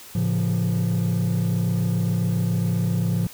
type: chord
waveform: triangle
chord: A augmented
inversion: none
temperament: just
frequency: 110 / 137.5 / 171.88 Hz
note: A2 / C#3 / E#3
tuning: 0 / -14 / -27 cents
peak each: -20 / -24 / -19 dBFS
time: 0.15-3.27 s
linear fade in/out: 5 ms
effects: tanh soft clip ceiling -15 dBFS + white hiss -43 dBFS RMS until 3.33 s